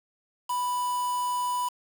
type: tone with quantisation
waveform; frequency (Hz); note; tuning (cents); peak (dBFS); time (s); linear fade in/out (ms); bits
triangle; 987.8; B5; 0; -24; 0.49-1.69; 10; 6
effects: none